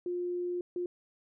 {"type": "tone bursts at uneven times", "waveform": "sine", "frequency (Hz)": 354.4, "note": "F4", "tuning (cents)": 25, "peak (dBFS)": -31, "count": 2, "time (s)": [[0.06, 0.61], [0.76, 0.86]], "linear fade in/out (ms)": 2, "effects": []}